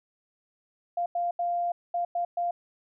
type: tone bursts at uneven times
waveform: sine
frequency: 697 Hz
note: F5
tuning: 4 cents flat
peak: -25 dBFS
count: 6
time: 0.97-1.06 / 1.15-1.31 / 1.39-1.72 / 1.94-2.05 / 2.15-2.25 / 2.37-2.51 s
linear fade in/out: 5 ms
effects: none